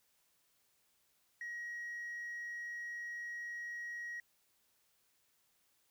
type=tone; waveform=sine; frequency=1898 Hz; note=A#6; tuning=31 cents sharp; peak=-39 dBFS; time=1.41-4.2 s; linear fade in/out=2 ms; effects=tanh soft clip ceiling -39 dBFS + white hiss -75 dBFS RMS until 5.9 s